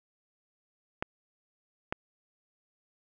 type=clicks; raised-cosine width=0.5 ms; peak=-15 dBFS; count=2; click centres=1.025 / 1.925 s; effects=none